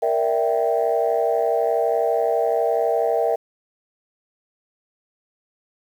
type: chord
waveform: sine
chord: E half-diminished seventh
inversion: second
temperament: equal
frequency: 466.2 / 587.3 / 659.3 / 784 Hz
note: Bb4 / D5 / E5 / G5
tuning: 0 / 0 / 0 / 0 cents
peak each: -21 / -25 / -21 / -24 dBFS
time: 0.02-3.36 s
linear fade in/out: 10 ms
effects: tanh soft clip ceiling -9 dBFS + 8-bit